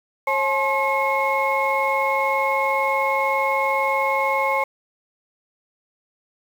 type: tone cluster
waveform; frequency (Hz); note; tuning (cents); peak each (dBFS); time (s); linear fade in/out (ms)
sine; 542 / 858 / 1065 / 2171; C#5 / A5 / C6 / C#7; -39 / -44 / +30 / -37; -23; 0.27-4.64; 5
effects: tanh soft clip ceiling -10 dBFS + 7-bit